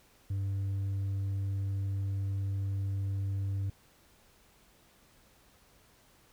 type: tone with hard clipping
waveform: triangle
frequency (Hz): 98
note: G2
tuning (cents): 0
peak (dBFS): -29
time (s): 0.3-3.7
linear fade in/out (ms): 5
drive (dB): 1
effects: pink hiss -63 dBFS RMS until 6.32 s